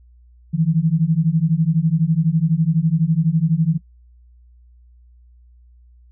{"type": "beating tone pair", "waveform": "sine", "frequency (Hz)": [155.56, 167.56], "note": ["D#3", "E3"], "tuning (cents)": [0, 29], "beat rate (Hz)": 12, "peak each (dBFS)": -17, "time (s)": [0.53, 3.78], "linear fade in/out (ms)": 20, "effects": ["noise-tail reverb RT60 0.1 s tail -20 dB re dry", "added 60 Hz sine -46 dBFS peak until 6.11 s"]}